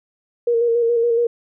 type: tone with vibrato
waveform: sine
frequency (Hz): 468.4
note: A#4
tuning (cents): +8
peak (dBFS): -14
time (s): 0.47-1.27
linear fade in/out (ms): 5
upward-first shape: square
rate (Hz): 7.1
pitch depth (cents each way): 27
effects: none